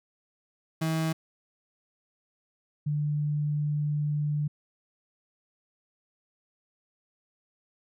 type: tone pair in turn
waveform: 35% pulse / sine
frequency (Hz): 160.6 / 148.29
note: E3 / D3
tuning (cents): -45 / +17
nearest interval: minor second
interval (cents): 138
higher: first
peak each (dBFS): -24 / -25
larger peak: first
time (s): 0.81-1.13 / 2.86-4.48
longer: second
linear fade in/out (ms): 10
effects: none